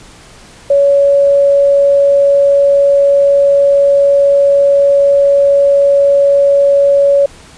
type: tone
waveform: sine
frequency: 562 Hz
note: C#5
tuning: 24 cents sharp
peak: -5 dBFS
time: 0.7-7.26 s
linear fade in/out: 5 ms
effects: pink hiss -38 dBFS RMS until 7.57 s + resampled to 22050 Hz